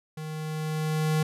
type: tone with level ramp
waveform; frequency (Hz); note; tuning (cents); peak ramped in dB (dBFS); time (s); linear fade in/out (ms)
square; 155.56; D#3; 0; -35 to -22; 0.17-1.23; 5
effects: resampled to 32000 Hz